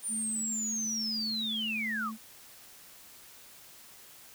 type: linear sweep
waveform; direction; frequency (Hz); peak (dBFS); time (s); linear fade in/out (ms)
sine; down; 9397 to 1046.5; -31; 0.02-2.12; 50
type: tone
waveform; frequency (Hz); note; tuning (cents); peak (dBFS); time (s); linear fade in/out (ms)
sine; 220; A3; 0; -37; 0.08-2.18; 50
effects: white hiss -53 dBFS RMS until 4.34 s